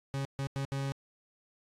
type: tone bursts at uneven times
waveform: 40% pulse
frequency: 137.3 Hz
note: C#3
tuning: 16 cents flat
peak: -31 dBFS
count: 4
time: 0.14-0.25 / 0.39-0.47 / 0.56-0.65 / 0.72-0.92 s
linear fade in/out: 0 ms
effects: low-pass 9000 Hz 12 dB/octave + AAC 64 kbps